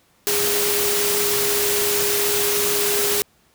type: tone in noise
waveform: sine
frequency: 410.3 Hz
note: G#4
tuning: 21 cents flat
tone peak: -23 dBFS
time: 0.27-3.22 s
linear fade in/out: 0 ms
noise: white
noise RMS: -21 dBFS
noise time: 0.27-3.22 s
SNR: -5 dB
effects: pink hiss -59 dBFS RMS until 3.54 s + high-pass 60 Hz 12 dB/octave